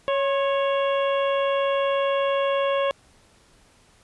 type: harmonic tone with a mistuned harmonic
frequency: 554.4 Hz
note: C#5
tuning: in tune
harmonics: 1 / 2 / 3 / 4 / 5 / 6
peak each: -21 / -27 / -35 / -38 / -34 / -37 dBFS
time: 0.08-2.91 s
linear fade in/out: 0 ms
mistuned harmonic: 2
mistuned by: -46 cents
effects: pink hiss -57 dBFS RMS until 4.03 s + resampled to 24000 Hz